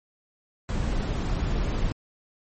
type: noise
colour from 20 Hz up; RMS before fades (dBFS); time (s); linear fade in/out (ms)
brown; -26; 0.69-1.92; 0
effects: MP3 32 kbps